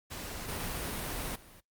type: noise with level steps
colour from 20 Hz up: pink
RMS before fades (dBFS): -41 / -36 / -54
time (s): 0.1-1.61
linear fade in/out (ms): 20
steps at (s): 0.48 / 1.35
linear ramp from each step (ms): 10
effects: noise-tail reverb RT60 0.1 s tail -20 dB re dry + Opus 48 kbps

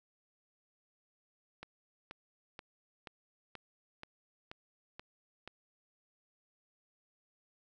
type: click train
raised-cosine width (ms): 0.3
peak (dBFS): -29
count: 9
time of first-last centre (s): 1.63-5.476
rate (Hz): 2.08
effects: none

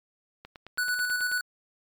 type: click train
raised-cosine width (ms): 0.3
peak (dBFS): -27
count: 9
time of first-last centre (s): 0.45-1.316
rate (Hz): 9.24
type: tone with tremolo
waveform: square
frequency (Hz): 1480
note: F#6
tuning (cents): 0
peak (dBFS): -25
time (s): 0.78-1.41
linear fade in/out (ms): 2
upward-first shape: square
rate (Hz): 9.2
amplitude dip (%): 35
effects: MP3 96 kbps

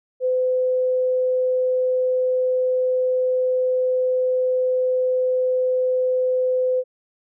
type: tone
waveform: sine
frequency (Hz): 509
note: C5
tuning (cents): -48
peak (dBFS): -17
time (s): 0.2-6.84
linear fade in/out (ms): 50
effects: none

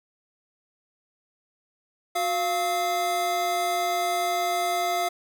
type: tone cluster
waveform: square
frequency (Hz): 364.5 / 695 / 1291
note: F#4 / F5 / E6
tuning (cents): -26 / -9 / -37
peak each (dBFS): -34 / -25 / -33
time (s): 2.15-5.09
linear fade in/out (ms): 10
effects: none

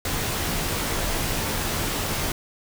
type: noise with comb filter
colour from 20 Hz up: pink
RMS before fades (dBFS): -26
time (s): 0.05-2.32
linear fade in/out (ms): 2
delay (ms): 16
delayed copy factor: -0.5
effects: none

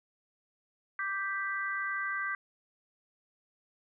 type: chord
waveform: sine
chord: G major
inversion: second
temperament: equal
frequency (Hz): 1174.7 / 1568 / 1975.5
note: D6 / G6 / B6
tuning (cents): 0 / 0 / 0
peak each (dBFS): -37 / -34 / -37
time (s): 0.99-2.35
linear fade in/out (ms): 2
effects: none

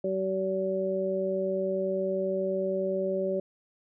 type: harmonic tone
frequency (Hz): 190.5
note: G3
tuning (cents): -49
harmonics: 1 / 2 / 3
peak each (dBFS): -34 / -30 / -29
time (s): 0.04-3.4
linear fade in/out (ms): 5
effects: none

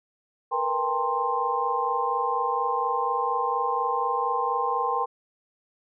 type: tone cluster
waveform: sine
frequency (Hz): 461.9 / 486.1 / 798 / 901 / 1051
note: A#4 / B4 / G5 / A5 / C6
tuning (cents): -16 / -28 / +31 / +41 / +7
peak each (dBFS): -34 / -32 / -28 / -32 / -26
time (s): 0.51-5.06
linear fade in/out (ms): 20
effects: none

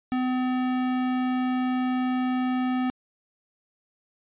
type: tone with hard clipping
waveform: sine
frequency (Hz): 254.1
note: B3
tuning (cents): +49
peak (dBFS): -25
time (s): 0.12-2.9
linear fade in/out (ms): 0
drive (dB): 18
effects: resampled to 8000 Hz

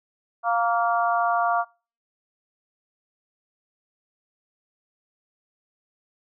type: harmonic tone with a mistuned harmonic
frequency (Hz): 233.1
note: A#3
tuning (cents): 0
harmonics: 3 / 4 / 5 / 6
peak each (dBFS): -22 / -28 / -25 / -29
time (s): 0.43-1.65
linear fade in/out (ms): 50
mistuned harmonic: 5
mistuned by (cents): -15
effects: noise-tail reverb RT60 0.4 s tail -26 dB re dry

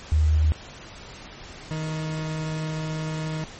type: tone pair in turn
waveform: sine / 40% pulse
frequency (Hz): 77.2 / 156.83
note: D#2 / D#3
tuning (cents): -13 / +14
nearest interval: octave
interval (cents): 1227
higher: second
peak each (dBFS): -16 / -26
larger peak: first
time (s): 0.12-0.52 / 1.71-3.44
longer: second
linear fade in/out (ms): 0
effects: pink hiss -42 dBFS RMS until 3.59 s + MP3 32 kbps

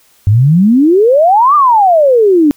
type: exponential two-way sweep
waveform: sine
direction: up then down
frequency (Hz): 96.4 to 1219 to 281.5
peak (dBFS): -4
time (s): 0.27-2.51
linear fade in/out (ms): 0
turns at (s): 1.55
effects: white hiss -49 dBFS RMS until 2.56 s

